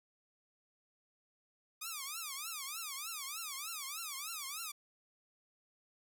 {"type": "tone with vibrato", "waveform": "5% pulse", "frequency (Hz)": 1206, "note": "D6", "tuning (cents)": 46, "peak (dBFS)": -29, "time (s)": [1.81, 4.72], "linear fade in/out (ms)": 10, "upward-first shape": "triangle", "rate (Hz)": 3.3, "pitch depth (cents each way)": 250, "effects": []}